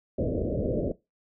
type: low-pass noise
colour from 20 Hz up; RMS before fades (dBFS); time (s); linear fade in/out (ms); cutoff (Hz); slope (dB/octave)
white; -28; 0.18-0.92; 5; 610; 96
effects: noise-tail reverb RT60 0.2 s tail -17 dB re dry